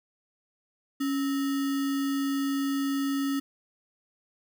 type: tone with sample-and-hold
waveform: sine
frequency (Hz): 276.6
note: C#4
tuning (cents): -4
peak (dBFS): -25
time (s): 1-3.4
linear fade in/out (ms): 10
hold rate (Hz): 1575
effects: none